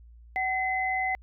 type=tone pair together; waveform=sine; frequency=754.9 / 2040 Hz; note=F#5 / C7; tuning=+35 / -44 cents; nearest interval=octave + perfect fourth; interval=1721 cents; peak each=-28 dBFS; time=0.36-1.15 s; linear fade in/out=0 ms; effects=added 58 Hz sine -48 dBFS peak until 1.22 s